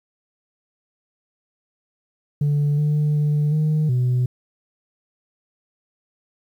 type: tone with pitch steps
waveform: sine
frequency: 145.8 / 149.6 / 148.6 / 154 / 125.2 Hz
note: D3 / D3 / D3 / D#3 / B2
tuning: -12 / +32 / +21 / -17 / +24 cents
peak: -14 dBFS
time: 2.41-4.26 s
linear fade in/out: 5 ms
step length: 370 ms
effects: tanh soft clip ceiling -15 dBFS + 9-bit